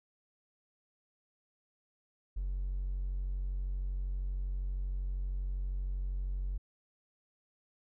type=tone with hard clipping; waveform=triangle; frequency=46.34 Hz; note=F#1; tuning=3 cents sharp; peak=-32 dBFS; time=2.36-6.58 s; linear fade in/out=10 ms; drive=2 dB; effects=none